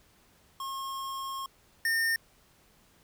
square tone pair in turn, 1079 / 1820.4 Hz, C#6 / A#6, -47 / -42 cents, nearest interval major sixth, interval 905 cents, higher second, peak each -35 / -26 dBFS, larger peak second, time 0.6-1.46 / 1.85-2.16 s, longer first, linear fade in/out 2 ms, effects pink hiss -63 dBFS RMS until 3.03 s

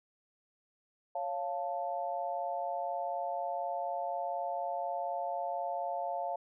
sine chord, Db augmented, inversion none, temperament equal, 554.4 / 698.5 / 880 Hz, Db5 / F5 / A5, 0 / 0 / 0 cents, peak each -39 / -35 / -39 dBFS, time 1.15-6.36 s, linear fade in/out 5 ms, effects none

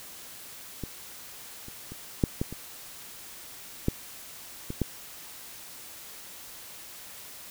clicks, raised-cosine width 3 ms, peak -20 / -30 / -27 / -8 / -14 / -24 / -10 / -20 / -12 dBFS, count 9, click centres 0.837 / 1.684 / 1.92 / 2.238 / 2.415 / 2.526 / 3.884 / 4.704 / 4.817 s, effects white hiss -45 dBFS RMS until 7.5 s

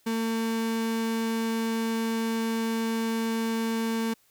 35% pulse tone, 226.1 Hz, A3, 47 cents sharp, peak -24 dBFS, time 0.06-4.14 s, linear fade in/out 10 ms, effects white hiss -64 dBFS RMS until 4.3 s

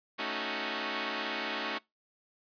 5% pulse chord, D# half-diminished seventh, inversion second, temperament equal, 220 / 277.2 / 311.1 / 370 Hz, A3 / C#4 / D#4 / F#4, 0 / 0 / 0 / 0 cents, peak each -27 dBFS, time 0.18-1.79 s, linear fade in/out 20 ms, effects noise-tail reverb RT60 0.2 s tail -24 dB re dry + resampled to 11025 Hz

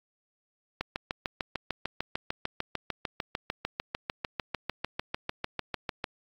click train, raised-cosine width 0.3 ms, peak -14 dBFS, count 36, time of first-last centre 0.81-6.042 s, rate 6.69 Hz, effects AAC 64 kbps

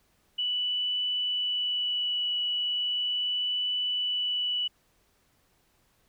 sine tone with vibrato, 2960 Hz, F#7, in tune, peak -26 dBFS, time 0.38-4.68 s, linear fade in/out 10 ms, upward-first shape triangle, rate 0.37 Hz, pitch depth 10 cents each way, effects pink hiss -68 dBFS RMS until 6.08 s

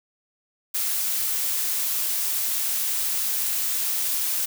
blue noise, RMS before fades -25 dBFS, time 0.74-4.46 s, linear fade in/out 10 ms, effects none

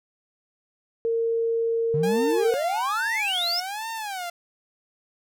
sine tone, 458.5 Hz, A#4, 29 cents flat, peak -21 dBFS, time 1.05-2.54 s, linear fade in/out 0 ms
triangle exponential sweep, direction up, 138.59 to 5500 Hz, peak -22 dBFS, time 1.94-3.6 s, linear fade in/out 2 ms
sawtooth tone with vibrato, 790 Hz, G5, 13 cents sharp, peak -26 dBFS, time 2.03-4.3 s, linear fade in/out 5 ms, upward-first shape sine, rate 1.2 Hz, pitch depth 240 cents each way
effects none

